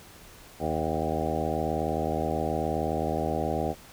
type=harmonic tone with a mistuned harmonic; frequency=79 Hz; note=D#2; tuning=27 cents sharp; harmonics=1 / 2 / 3 / 4 / 5 / 6 / 7 / 8 / 9 / 10; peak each=-35 / -35 / -35 / -35 / -35 / -35 / -35 / -35 / -35 / -35 dBFS; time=0.59-3.75 s; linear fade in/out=50 ms; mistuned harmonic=9; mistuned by=+28 cents; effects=pink hiss -50 dBFS RMS until 3.92 s

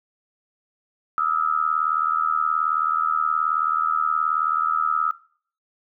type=tone with amplitude modulation; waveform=sine; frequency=1289 Hz; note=E6; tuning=39 cents flat; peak=-15 dBFS; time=1.18-5.11 s; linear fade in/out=0 ms; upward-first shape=sine; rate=78.8 Hz; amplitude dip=95%; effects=noise-tail reverb RT60 0.5 s tail -18 dB re dry

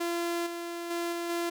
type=tone with level steps; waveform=sawtooth; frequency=342.2 Hz; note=F4; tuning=35 cents flat; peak=-25 / -31 / -26 / -28 / -25 dBFS; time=0-1.5 s; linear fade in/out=10 ms; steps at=0.46 / 0.9 / 1.12 / 1.29 s; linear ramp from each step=10 ms; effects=none

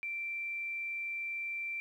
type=tone; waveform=sine; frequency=2349 Hz; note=D7; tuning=in tune; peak=-35 dBFS; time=0.03-1.8 s; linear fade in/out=0 ms; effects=11-bit

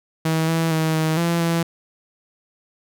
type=tone with pitch steps; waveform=sawtooth; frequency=160.5 / 163.8 / 159.2 / 158.3 / 169.5 / 167.4 Hz; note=E3 / E3 / D#3 / D#3 / E3 / E3; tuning=-46 / -11 / +40 / +30 / +49 / +27 cents; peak=-14 dBFS; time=0.25-1.63 s; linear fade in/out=5 ms; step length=230 ms; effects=none

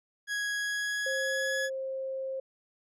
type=tone with pitch glide; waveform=40% pulse; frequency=1661.2 to 1688.3 Hz; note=G#6 to G#6; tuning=0 to +28 cents; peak=-29 dBFS; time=0.27-1.7 s; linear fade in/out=50 ms; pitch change=+28 cents; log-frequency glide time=0.55-1.59 s
type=tone; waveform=sine; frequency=531 Hz; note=C5; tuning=25 cents sharp; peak=-32 dBFS; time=1.06-2.4 s; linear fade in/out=5 ms
effects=low-pass 10000 Hz 12 dB/octave

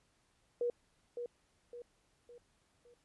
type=tone with echo; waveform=sine; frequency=481 Hz; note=B4; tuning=46 cents flat; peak=-31 dBFS; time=0.61-0.7 s; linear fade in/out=2 ms; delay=560 ms; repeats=4; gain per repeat=-7 dB; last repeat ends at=2.94 s; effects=pink hiss -74 dBFS RMS until 3.04 s + resampled to 24000 Hz

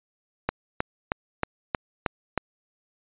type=click train; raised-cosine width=0.5 ms; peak=-8 dBFS; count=7; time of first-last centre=0.49-2.377 s; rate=3.18 Hz; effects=resampled to 8000 Hz

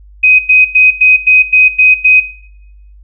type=tone bursts; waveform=sine; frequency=2514 Hz; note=D#7; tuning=17 cents sharp; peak=-3 dBFS; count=8; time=0.23-2.203 s; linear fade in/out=10 ms; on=160 ms; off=99 ms; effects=noise-tail reverb RT60 0.8 s tail -18 dB re dry + added 50 Hz sine -35 dBFS peak until 3.03 s

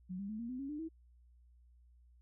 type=tone with pitch steps; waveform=sine; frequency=183.5 / 198.96 / 215.7 / 233.9 / 253.6 / 274.9 / 298.1 / 323.2 Hz; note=F#3 / G3 / A3 / A#3 / B3 / C#4 / D4 / E4; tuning=-14 / +26 / -34 / +6 / +46 / -14 / +26 / -34 cents; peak=-39 dBFS; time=0.09-0.89 s; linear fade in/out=20 ms; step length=100 ms; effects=added 60 Hz sine -61 dBFS peak until 2.21 s

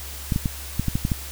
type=clicks; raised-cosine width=5 ms; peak=-9 dBFS; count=8; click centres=0.322 / 0.361 / 0.458 / 0.796 / 0.883 / 0.955 / 1.051 / 1.118 s; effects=added 69 Hz sine -36 dBFS peak until 1.31 s + white hiss -37 dBFS RMS until 1.31 s

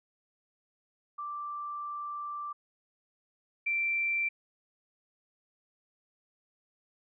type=tone pair in turn; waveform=sine; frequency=1174.7 / 2349 Hz; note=D6 / D7; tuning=0 / 0 cents; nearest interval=octave; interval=1200 cents; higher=second; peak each=-35 / -27 dBFS; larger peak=second; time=1.18-2.53 / 3.66-4.29 s; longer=first; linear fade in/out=10 ms; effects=none

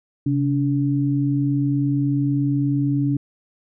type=tone pair together; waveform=sine; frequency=135 / 286.1 Hz; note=C#3 / D4; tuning=-45 / -45 cents; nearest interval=octave + minor second; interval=1300 cents; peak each=-20 dBFS; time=0.26-3.17 s; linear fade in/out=5 ms; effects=none

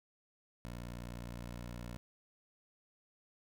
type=tone; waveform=15% pulse; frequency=59.5 Hz; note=A#1; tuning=36 cents sharp; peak=-37 dBFS; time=0.65-1.97 s; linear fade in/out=0 ms; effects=none

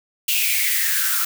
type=noise with high-pass filter sweep; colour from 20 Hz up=blue; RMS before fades=-20 dBFS; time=0.28-1.25 s; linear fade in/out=5 ms; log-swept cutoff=2800 to 1300 Hz; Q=7.2; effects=none

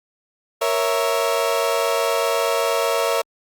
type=chord; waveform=30% pulse; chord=A# diminished; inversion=none; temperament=equal; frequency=466.2 / 554.4 / 659.3 Hz; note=A#4 / C#5 / E5; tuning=0 / 0 / 0 cents; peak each=-20 dBFS; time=0.61-3.22 s; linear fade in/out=10 ms; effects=Opus 48 kbps

